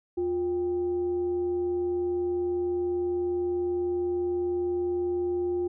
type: tone with frequency modulation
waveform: sine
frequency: 354.6 Hz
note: F4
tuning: 26 cents sharp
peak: -25 dBFS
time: 0.17-5.68 s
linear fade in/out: 10 ms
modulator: 436 Hz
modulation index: 0.23
effects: none